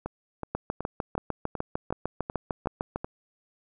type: two click trains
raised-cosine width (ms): 1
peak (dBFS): -14 / -18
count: 17 / 9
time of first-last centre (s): 0.55-2.96 / 0.06-3.045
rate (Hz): 6.64 / 2.68
effects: none